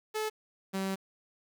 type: tone pair in turn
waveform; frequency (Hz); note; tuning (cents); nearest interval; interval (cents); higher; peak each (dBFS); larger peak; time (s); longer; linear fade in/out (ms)
sawtooth; 432.1 / 192.48; A4 / G3; -31 / -31; octave + major second; 1400; first; -27; neither; 0.14-0.3 / 0.73-0.96; second; 20
effects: 9-bit